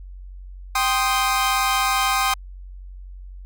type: chord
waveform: sawtooth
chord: C minor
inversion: second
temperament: equal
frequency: 784 / 1046.5 / 1244.5 Hz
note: G5 / C6 / Eb6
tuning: 0 / 0 / 0 cents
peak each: -19 dBFS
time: 0.75-2.34 s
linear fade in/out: 5 ms
effects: added 46 Hz sine -35 dBFS peak until 3.45 s